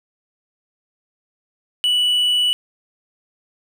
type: tone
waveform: triangle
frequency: 2955 Hz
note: F#7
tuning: 3 cents flat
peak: -13 dBFS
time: 1.84-2.53 s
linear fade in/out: 0 ms
effects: none